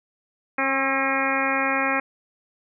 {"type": "harmonic tone with a mistuned harmonic", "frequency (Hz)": 270, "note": "C#4", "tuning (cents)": -45, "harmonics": [1, 2, 3, 4, 5, 6, 7, 8, 9], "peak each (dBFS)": [-29, -29, -29, -29, -29, -29, -29, -29, -29], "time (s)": [0.58, 2], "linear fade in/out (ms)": 5, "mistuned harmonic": 5, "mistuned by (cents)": -23, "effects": []}